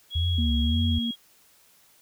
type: tone with pitch glide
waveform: sine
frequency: 3322 to 3297 Hz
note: G#7 to G#7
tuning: 0 to -13 cents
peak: -30 dBFS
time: 0.1-1.16 s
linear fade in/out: 50 ms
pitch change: -13 cents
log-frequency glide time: 0.26-0.63 s
type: tone with vibrato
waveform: sine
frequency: 77.78 Hz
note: D#2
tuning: in tune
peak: -22 dBFS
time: 0.15-0.99 s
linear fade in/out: 10 ms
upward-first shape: sine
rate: 1.8 Hz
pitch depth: 210 cents each way
type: tone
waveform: sine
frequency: 233.1 Hz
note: A#3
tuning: in tune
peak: -26 dBFS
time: 0.38-1.11 s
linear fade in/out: 5 ms
effects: white hiss -59 dBFS RMS until 2.01 s